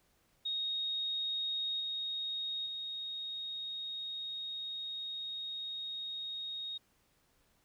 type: tone with level steps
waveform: sine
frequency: 3737 Hz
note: A#7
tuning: 4 cents sharp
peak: -33 / -35 / -38 dBFS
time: 0.45-6.78 s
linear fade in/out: 10 ms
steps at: 1.8 / 2.66 s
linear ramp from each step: 5 ms
effects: pink hiss -72 dBFS RMS until 7.64 s